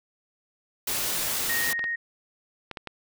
white noise, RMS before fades -28 dBFS, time 0.87-1.73 s, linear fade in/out 5 ms
sine tone, 1864.7 Hz, A#6, in tune, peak -26 dBFS, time 1.49-1.96 s, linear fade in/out 10 ms
clicks, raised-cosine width 0.3 ms, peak -19 dBFS, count 6, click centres 1.73 / 1.793 / 1.841 / 2.713 / 2.772 / 2.873 s
effects none

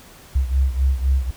sine beating tone pair, 65.4 / 69.3 Hz, C2 / C#2, 0 / 0 cents, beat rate 3.9 Hz, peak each -17 / -21 dBFS, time 0.35-1.31 s, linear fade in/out 10 ms, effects pink hiss -45 dBFS RMS until 1.36 s

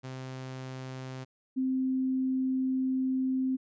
sawtooth / sine tone pair in turn, 130.4 / 260.8 Hz, C3 / C4, -5 / -5 cents, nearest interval octave, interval 1200 cents, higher second, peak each -34 / -26 dBFS, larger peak second, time 0.03-1.25 / 1.56-3.57 s, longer second, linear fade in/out 20 ms, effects resampled to 16000 Hz

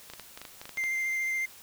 clicks, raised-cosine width 0.2 ms, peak -24 dBFS, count 11, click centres 0.1 / 0.136 / 0.197 / 0.375 / 0.416 / 0.452 / 0.615 / 0.655 / 0.693 / 0.773 / 0.839 s
triangle tone with vibrato, 2093 Hz, C7, in tune, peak -26 dBFS, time 0.77-1.46 s, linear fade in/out 10 ms, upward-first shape sine, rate 14 Hz, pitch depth 12 cents each way
effects white hiss -51 dBFS RMS until 1.62 s

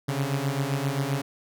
sawtooth beating tone pair, 134.6 / 142.2 Hz, C3 / C#3, +49 / +45 cents, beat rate 7.6 Hz, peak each -24 dBFS, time 0.08-1.22 s, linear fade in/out 10 ms, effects none

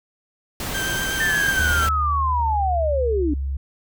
pink noise, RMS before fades -28 dBFS, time 0.6-1.89 s, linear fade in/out 2 ms
35% pulse tone with vibrato, 1568 Hz, G6, in tune, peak -22 dBFS, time 0.74-1.87 s, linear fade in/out 10 ms, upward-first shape sine, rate 8.2 Hz, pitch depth 15 cents each way
sine linear sweep, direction down, 1808 to 277.2 Hz, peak -19 dBFS, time 1.2-3.34 s, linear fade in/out 5 ms
sine tone with pitch glide, 75.2 to 68.17 Hz, D2 to C#2, +42 to -28 cents, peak -22 dBFS, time 1.59-3.57 s, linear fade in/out 5 ms, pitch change -170 cents, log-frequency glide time 2.37-3.32 s
effects none

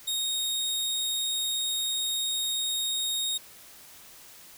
sawtooth tone, 3729 Hz, A#7, in tune, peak -24 dBFS, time 0.07-3.38 s, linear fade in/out 10 ms, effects white hiss -50 dBFS RMS until 4.57 s

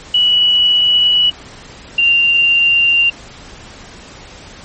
sine tone pair in turn, 2940 / 2781 Hz, F#7 / F7, -12 / -8 cents, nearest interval minor second, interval 96 cents, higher first, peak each -8 dBFS, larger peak neither, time 0.14-1.3 / 1.98-3.1 s, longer first, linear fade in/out 5 ms, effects pink hiss -36 dBFS RMS until 4.64 s + MP3 32 kbps

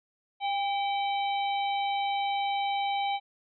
harmonic tone with a mistuned harmonic, 770 Hz, G5, 31 cents flat, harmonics 1 / 3 / 4 / 5, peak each -27 / -37 / -39 / -41 dBFS, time 0.4-3.2 s, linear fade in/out 50 ms, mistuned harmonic 1, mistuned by +66 cents, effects none

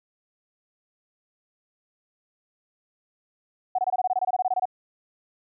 sine tone bursts, 742 Hz, F#5, 5 cents sharp, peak -20 dBFS, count 16, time 3.75-4.655 s, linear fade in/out 5 ms, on 35 ms, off 23 ms, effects none

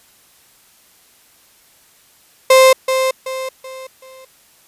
35% pulse tone with echo, 523.3 Hz, C5, in tune, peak -4 dBFS, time 2.5-2.73 s, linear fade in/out 5 ms, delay 380 ms, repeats 4, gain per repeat -8 dB, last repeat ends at 4.25 s, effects white hiss -51 dBFS RMS until 4.67 s + resampled to 32000 Hz

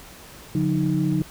sine tone cluster, 144.9 / 179.6 / 311.1 Hz, D3 / F3 / D#4, -23 / +49 / 0 cents, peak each -23 dBFS, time 0.55-1.22 s, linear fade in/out 2 ms, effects tanh soft clip ceiling -10 dBFS + pink hiss -44 dBFS RMS until 1.3 s

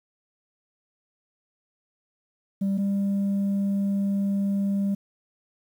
sine tone pair in turn, 196 / 198.51 Hz, G3 / G3, 0 / +22 cents, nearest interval unison, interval 22 cents, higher second, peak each -19 dBFS, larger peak neither, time 2.61-2.78 / 2.78-4.95 s, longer second, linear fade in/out 10 ms, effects tanh soft clip ceiling -21 dBFS + 9-bit

